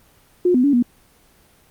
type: tone with pitch steps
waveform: sine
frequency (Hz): 358.1 / 250.5 / 284.7 / 242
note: F4 / B3 / C#4 / B3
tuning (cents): +43 / +25 / +46 / -35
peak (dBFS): -12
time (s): 0.45-0.826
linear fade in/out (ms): 5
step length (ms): 94
effects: pink hiss -54 dBFS RMS until 1.7 s + Opus 24 kbps

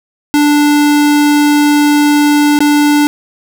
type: tone with dropouts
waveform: square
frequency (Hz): 293.7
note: D4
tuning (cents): 0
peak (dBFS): -7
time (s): 0.34-3.07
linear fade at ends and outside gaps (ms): 0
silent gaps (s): 2.589-2.605
effects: none

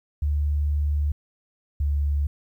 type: tone pair in turn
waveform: sine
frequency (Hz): 73.42 / 72.12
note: D2 / D2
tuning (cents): 0 / -31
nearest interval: unison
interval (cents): 31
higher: first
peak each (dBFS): -20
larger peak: neither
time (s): 0.22-1.12 / 1.8-2.27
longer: first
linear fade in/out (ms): 5
effects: 10-bit

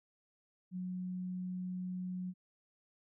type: tone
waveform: sine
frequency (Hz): 182.6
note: F#3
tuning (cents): -23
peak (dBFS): -37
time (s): 0.71-2.34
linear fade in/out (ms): 50
effects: none

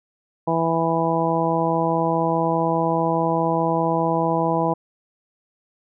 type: harmonic tone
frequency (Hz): 164.81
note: E3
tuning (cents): 0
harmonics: 1 / 2 / 3 / 4 / 5 / 6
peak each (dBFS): -25 / -25 / -25 / -25 / -25 / -25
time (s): 0.47-4.74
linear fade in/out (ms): 10
effects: none

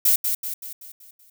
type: noise with echo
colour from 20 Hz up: violet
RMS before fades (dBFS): -17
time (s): 0.05-0.16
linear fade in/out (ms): 5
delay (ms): 190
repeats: 6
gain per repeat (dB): -6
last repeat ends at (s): 1.3
effects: none

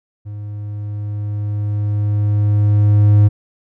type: tone with level ramp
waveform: triangle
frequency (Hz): 103.83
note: G#2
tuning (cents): 0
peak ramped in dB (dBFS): -24 to -4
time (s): 0.25-3.29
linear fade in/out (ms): 20
effects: none

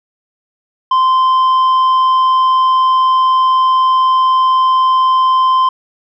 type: tone with tanh clipping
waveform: triangle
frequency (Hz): 1038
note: C6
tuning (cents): -14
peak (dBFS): -9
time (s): 0.91-5.69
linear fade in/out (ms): 5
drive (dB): 9
effects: none

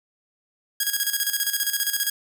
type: tone with tremolo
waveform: 5% pulse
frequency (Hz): 1644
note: G#6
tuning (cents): -18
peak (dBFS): -9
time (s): 0.8-2.1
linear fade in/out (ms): 5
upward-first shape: square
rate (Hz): 15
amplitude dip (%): 65
effects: none

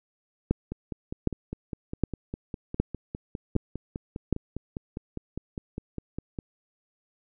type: two click trains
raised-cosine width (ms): 3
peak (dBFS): -9 / -20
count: 6 / 29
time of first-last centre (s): 0.51-4.327 / 0.72-6.388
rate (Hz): 1.31 / 4.94
effects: none

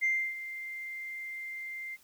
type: tone with ADSR envelope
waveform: sine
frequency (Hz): 2093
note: C7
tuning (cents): 0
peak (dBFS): -23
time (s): 0.01-1.97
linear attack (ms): 30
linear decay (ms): 300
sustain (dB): -14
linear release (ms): 31
effects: tanh soft clip ceiling -21 dBFS + white hiss -62 dBFS RMS until 2.03 s

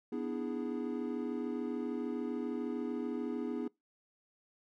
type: chord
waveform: triangle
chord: E dominant seventh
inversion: second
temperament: equal with one note detuned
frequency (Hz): 246.9 / 293.7 / 327 / 415.3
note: B3 / D4 / E4 / G#4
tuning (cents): 0 / 0 / -14 / 0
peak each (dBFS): -36 / -39 / -39 / -39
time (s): 0.12-3.68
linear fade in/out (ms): 5
effects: noise-tail reverb RT60 0.2 s tail -24 dB re dry

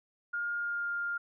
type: tone with pitch glide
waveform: sine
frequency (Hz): 1416 to 1403.8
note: F6 to F6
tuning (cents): +23 to +9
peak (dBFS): -31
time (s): 0.33-1.18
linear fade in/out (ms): 10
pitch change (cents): -14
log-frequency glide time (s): 0.57-0.92
effects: none

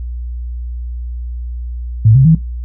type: tone with pitch steps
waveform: sine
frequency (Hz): 110 / 133.1 / 161.05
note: A2 / C3 / E3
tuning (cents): 0 / +30 / -40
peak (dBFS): -4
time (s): 2.05-2.35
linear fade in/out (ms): 5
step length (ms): 100
effects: noise-tail reverb RT60 0.2 s tail -18 dB re dry + added 60 Hz sine -20 dBFS peak until 2.64 s

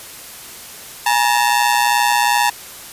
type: ring-modulated tone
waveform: sawtooth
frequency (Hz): 892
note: A5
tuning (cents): +23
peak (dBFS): -6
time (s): 1.06-2.5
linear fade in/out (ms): 5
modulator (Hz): 61.3
effects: white hiss -35 dBFS RMS until 2.92 s + resampled to 32000 Hz

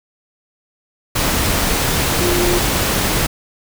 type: tone in noise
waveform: sine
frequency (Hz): 352.4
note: F4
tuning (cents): +16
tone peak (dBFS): -17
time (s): 2.2-2.59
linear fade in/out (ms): 10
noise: pink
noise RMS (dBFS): -17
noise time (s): 1.15-3.27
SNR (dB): -3
effects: none

